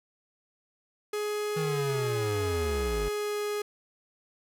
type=tone with pitch glide; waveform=45% pulse; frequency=418.9 to 416.2 Hz; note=G#4 to G#4; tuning=+15 to +4 cents; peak=-29 dBFS; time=1.13-3.62 s; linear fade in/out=5 ms; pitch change=-11 cents; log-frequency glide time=2.93-3.37 s
type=linear sweep; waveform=square; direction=down; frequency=161.5 to 45.64 Hz; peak=-31 dBFS; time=1.56-3.09 s; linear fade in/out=10 ms
effects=none